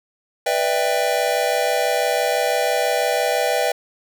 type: chord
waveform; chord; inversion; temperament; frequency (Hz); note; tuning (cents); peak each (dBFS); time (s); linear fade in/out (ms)
square; E minor seventh; second; just; 494.4 / 593.3 / 659.3 / 791.1; B4 / D5 / E5 / G5; +2 / +18 / 0 / +16; -24; 0.46-3.72; 5
effects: none

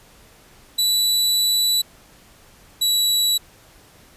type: tone pair in turn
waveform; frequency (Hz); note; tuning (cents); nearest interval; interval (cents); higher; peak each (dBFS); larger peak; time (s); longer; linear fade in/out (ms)
sawtooth; 3951 / 3924; B7 / B7; 0 / -12; unison; 12; first; -13; neither; 0.78-1.82 / 2.81-3.38; first; 10
effects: pink hiss -50 dBFS RMS until 4.16 s + resampled to 32000 Hz

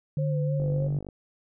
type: tone with pitch glide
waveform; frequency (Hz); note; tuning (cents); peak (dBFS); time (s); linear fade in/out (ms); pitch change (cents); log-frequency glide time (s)
sine; 148.9 to 144.33; D3 to D3; +24 to -30; -24; 0.17-0.99; 2; -54; 0.31-0.77
type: tone with vibrato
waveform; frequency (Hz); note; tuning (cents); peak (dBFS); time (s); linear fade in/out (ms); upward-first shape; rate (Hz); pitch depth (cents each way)
sine; 522; C5; -4; -32; 0.18-0.88; 10; sine; 3.3; 52
type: click train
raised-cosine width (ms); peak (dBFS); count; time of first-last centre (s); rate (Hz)
2; -26; 25; 0.6-1.088; 49.2
effects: none

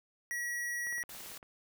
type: tone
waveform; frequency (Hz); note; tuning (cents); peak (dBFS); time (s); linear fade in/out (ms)
square; 1920; B6; -49; -35; 0.31-1.03; 0
type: click train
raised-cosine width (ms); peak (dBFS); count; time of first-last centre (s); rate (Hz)
0.5; -37; 11; 0.87-1.429; 17.9
type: noise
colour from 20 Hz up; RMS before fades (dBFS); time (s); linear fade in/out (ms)
white; -47; 1.09-1.38; 5
effects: none

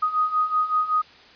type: beating tone pair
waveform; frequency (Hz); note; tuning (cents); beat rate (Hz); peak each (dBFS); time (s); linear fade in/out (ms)
sine; 1244.5 / 1249.8; D#6 / D#6; 0 / +7; 5.3; -25 / -21; 0.02-1.02; 10
effects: white hiss -49 dBFS RMS until 1.35 s + resampled to 11025 Hz

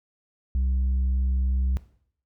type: tone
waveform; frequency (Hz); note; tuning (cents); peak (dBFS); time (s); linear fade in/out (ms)
sine; 64.5; C2; -24; -18; 0.55-1.77; 0
effects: noise-tail reverb RT60 0.6 s tail -19 dB re dry + tanh soft clip ceiling -20 dBFS

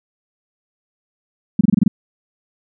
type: tone bursts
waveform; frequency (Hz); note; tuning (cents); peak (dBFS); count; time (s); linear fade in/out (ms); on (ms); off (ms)
sine; 204.4; G#3; -27; -7; 7; 1.59-1.88; 5; 20; 25
effects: none

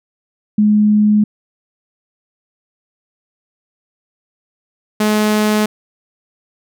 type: tone pair in turn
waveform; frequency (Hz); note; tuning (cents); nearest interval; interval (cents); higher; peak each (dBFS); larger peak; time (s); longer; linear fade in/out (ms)
sine / sawtooth; 210.4 / 212.6; G#3 / G#3; +23 / +41; unison; 18; second; -8; neither; 0.58-1.24 / 5-5.66; neither; 5
effects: none

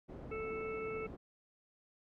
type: low-pass noise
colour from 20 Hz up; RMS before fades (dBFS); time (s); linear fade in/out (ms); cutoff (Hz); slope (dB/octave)
white; -49; 0.08-1.17; 20; 390; 12
type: harmonic tone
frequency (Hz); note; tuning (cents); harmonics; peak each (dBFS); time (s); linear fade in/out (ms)
440; A4; 0; 1 / 3 / 5 / 6; -39 / -47 / -49 / -52; 0.31-1.07; 10
effects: none

